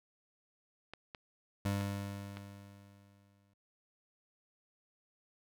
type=clicks; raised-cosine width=0.3 ms; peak=-29 dBFS; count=4; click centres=0.936 / 1.148 / 1.81 / 2.371 s
type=tone with exponential decay; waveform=25% pulse; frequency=100 Hz; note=G2; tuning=35 cents sharp; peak=-27 dBFS; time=1.65-3.54 s; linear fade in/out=5 ms; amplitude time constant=410 ms
effects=none